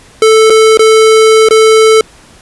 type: tone with dropouts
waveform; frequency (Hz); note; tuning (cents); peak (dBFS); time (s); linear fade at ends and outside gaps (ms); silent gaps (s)
square; 440; A4; 0; -3; 0.22-2.01; 2; 0.499-0.503 / 0.773-0.793 / 1.487-1.508
effects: pink hiss -39 dBFS RMS until 2.41 s + resampled to 24000 Hz